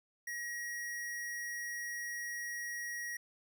square tone, 1900 Hz, A#6, 33 cents sharp, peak -39 dBFS, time 0.27-3.17 s, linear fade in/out 5 ms, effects none

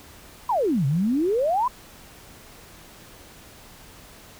sine exponential two-way sweep, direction down then up, 1050 to 130 to 1050 Hz, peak -19 dBFS, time 0.49-1.68 s, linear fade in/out 5 ms, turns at 0.86 s, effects pink hiss -47 dBFS RMS until 4.39 s

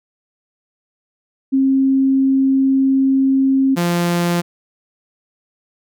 sine / sawtooth tone pair in turn, 268.1 / 173.3 Hz, C4 / F3, +42 / -13 cents, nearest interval minor sixth, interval 755 cents, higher first, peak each -11 dBFS, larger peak neither, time 1.52-3.76 / 3.76-4.42 s, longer first, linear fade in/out 20 ms, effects none

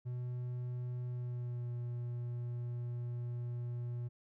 triangle tone with pitch glide, 123.47 to 120.65 Hz, B2 to B2, 0 to -40 cents, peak -35 dBFS, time 0.05-4.09 s, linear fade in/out 20 ms, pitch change -40 cents, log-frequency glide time 1.06-1.72 s, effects none

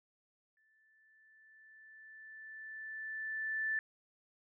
sine tone with exponential growth, 1759 Hz, A6, 1 cent flat, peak -31 dBFS, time 0.57-3.79 s, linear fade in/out 1 ms, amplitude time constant 700 ms, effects none

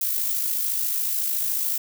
violet noise with amplitude modulation, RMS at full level -23 dBFS, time 0.01-1.78 s, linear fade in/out 5 ms, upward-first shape sine, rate 53.9 Hz, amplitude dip 40%, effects none

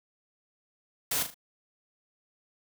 white noise with echo, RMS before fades -29 dBFS, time 1.11-1.23 s, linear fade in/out 5 ms, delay 38 ms, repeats 3, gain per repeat -8 dB, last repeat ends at 1.344 s, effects none

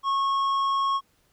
sine tone with tanh clipping, 1095 Hz, C#6, 22 cents flat, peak -23 dBFS, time 0.03-1.01 s, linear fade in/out 50 ms, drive 8 dB, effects pink hiss -66 dBFS RMS until 1.32 s

